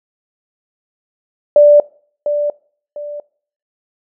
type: tone with echo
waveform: sine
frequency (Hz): 587.3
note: D5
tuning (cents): 0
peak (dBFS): -3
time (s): 1.56-1.8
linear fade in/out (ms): 2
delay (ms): 700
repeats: 2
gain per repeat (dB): -10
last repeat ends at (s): 3.2
effects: noise-tail reverb RT60 0.5 s tail -23 dB re dry